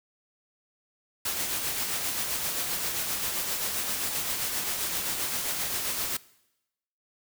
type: noise with tremolo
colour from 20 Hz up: white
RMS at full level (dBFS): -29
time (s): 1.25-6.17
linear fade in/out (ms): 5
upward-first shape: sine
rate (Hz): 7.6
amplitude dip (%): 35
effects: noise-tail reverb RT60 0.9 s tail -21 dB re dry